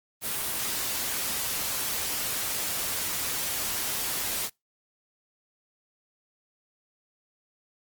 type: noise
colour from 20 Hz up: white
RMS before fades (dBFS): -30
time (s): 0.21-4.5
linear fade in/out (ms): 50
effects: noise-tail reverb RT60 0.2 s tail -25 dB re dry + Opus 24 kbps